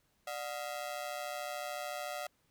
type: ring-modulated tone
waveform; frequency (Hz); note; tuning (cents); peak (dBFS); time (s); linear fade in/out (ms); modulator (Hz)
sawtooth; 660; E5; +2; -31; 0.27-2.27; 5; 66.8
effects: pink hiss -74 dBFS RMS until 2.5 s